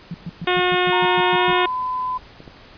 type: tone bursts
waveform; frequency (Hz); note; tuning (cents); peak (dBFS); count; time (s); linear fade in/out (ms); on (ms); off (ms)
sine; 169.5; E3; +49; -25; 10; 0.11-1.51; 2; 32; 120
type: harmonic tone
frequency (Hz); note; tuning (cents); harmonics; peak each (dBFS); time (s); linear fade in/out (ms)
361.1; F#4; -42; 1 / 2 / 3 / 4 / 5 / 6 / 7 / 8 / 9 / 10; -20 / -23 / -25 / -26 / -27 / -28 / -28 / -29 / -30 / -30; 0.47-1.66; 5
type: tone with pitch glide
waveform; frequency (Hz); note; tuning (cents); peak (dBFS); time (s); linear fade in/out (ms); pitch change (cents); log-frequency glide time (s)
sine; 932.3 to 1010.8; A#5 to B5; 0 to +40; -21; 0.92-2.18; 10; +140; 1.3-1.58
type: clicks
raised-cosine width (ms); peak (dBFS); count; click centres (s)
2; -25; 4; 1.498 / 1.529 / 2.404 / 2.478
effects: pink hiss -45 dBFS RMS until 2.77 s + resampled to 11025 Hz